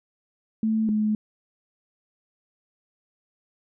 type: tone pair in turn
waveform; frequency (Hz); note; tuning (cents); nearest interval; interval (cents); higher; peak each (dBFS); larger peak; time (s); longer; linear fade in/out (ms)
sine; 220 / 213.7; A3 / G#3; 0 / +50; minor second; 50; first; -20; neither; 0.63-0.89 / 0.89-1.15; neither; 2
effects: none

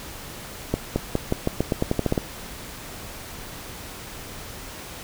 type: accelerating click train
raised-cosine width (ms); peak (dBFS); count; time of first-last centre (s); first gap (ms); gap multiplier
2; -7; 13; 0.74-2.178; 220; 0.88
effects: pink hiss -38 dBFS RMS until 5.03 s

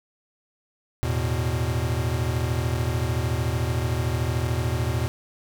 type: chord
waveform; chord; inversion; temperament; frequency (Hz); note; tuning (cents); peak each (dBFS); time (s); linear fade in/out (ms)
square; E suspended fourth; none; equal; 82.41 / 110 / 123.47; E2 / A2 / B2; 0 / 0 / 0; -28 / -29 / -27; 1.03-5.08; 0
effects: none

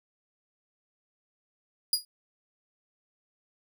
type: tone with exponential decay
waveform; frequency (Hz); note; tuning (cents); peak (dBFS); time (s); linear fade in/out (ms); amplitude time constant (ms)
sawtooth; 4883; D#8; -33; -16; 1.93-2.05; 2; 26
effects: none

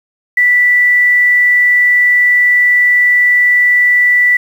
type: tone with quantisation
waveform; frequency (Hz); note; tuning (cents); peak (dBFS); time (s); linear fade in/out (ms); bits
sine; 1968; B6; -7; -6; 0.37-4.37; 5; 6
effects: none

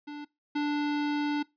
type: tone pair in turn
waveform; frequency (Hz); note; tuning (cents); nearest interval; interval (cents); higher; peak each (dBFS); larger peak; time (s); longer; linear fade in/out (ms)
square; 293.7 / 293.7; D4 / D4; 0 / 0; unison; 0; neither; -38 / -27; second; 0.07-0.25 / 0.55-1.43; second; 10
effects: noise-tail reverb RT60 0.2 s tail -21 dB re dry + resampled to 11025 Hz

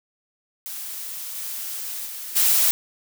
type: noise with level steps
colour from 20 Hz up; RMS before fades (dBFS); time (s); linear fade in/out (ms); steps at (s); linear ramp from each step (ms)
blue; -33 / -31 / -34 / -18; 0.66-2.71; 0; 1.35 / 2.05 / 2.35; 20
effects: none

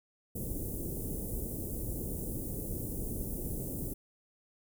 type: band-stop noise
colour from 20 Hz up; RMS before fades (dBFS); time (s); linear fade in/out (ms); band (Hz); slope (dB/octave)
pink; -37; 0.35-3.94; 10; 460 to 10000; 24
effects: none

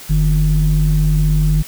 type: tone pair together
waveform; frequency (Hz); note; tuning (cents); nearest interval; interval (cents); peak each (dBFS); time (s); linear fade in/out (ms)
sine; 45.68 / 153.2; F#1 / D#3; -21 / -27; octave + major sixth; 2094; -12; 0.09-1.63; 20
effects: tanh soft clip ceiling -6 dBFS + white hiss -35 dBFS RMS until 1.67 s

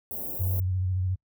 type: band-stop noise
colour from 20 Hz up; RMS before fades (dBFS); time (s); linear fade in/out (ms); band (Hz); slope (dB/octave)
white; -34; 0.11-0.6; 0; 640 to 14000; 24
type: tone with vibrato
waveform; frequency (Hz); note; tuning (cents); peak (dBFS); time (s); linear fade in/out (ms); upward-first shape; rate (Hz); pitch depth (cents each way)
sine; 92.5; F#2; 0; -24; 0.39-1.16; 20; square; 14; 31
effects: noise-tail reverb RT60 0.1 s tail -26 dB re dry

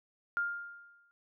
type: tone with exponential decay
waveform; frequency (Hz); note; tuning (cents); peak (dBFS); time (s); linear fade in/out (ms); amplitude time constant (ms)
sine; 1404; F6; +9; -27; 0.37-1.11; 0; 160
effects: none

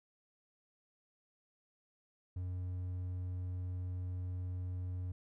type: tone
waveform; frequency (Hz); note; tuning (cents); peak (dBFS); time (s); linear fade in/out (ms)
triangle; 90.7; F#2; -34; -35; 2.36-5.12; 5
effects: none

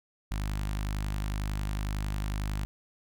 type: tone with notch filter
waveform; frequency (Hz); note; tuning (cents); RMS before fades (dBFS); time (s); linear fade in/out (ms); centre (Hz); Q
sawtooth; 51; G#1; -31; -32; 0.31-2.65; 0; 450; 0.79
effects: none

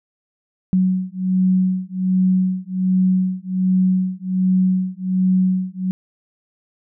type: beating tone pair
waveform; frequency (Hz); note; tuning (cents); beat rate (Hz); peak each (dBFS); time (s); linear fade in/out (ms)
sine; 185.1 / 186.4; F#3 / F#3; +1 / +13; 1.3; -18; 0.73-5.91; 0
effects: none

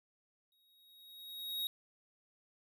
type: tone with exponential growth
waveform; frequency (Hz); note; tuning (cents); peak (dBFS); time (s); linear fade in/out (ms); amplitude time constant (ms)
square; 3778; A#7; +22; -34; 0.52-1.67; 1; 250
effects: none

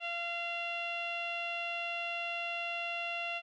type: tone with low-pass filter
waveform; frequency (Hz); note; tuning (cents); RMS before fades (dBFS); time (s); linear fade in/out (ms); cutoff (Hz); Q
sawtooth; 687; F5; -29; -37; 0-3.42; 50; 2900; 8.6
effects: none

